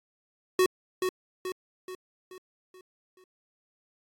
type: tone with echo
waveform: square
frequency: 370 Hz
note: F#4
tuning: in tune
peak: -20 dBFS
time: 0.59-0.66 s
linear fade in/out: 2 ms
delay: 430 ms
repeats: 6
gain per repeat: -6 dB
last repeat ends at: 3.24 s
effects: AAC 48 kbps